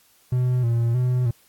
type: tone with vibrato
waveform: triangle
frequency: 121.2 Hz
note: B2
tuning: 32 cents flat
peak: -16 dBFS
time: 0.32-1.31 s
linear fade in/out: 5 ms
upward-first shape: square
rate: 1.6 Hz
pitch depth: 61 cents each way
effects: white hiss -58 dBFS RMS until 1.48 s + AAC 64 kbps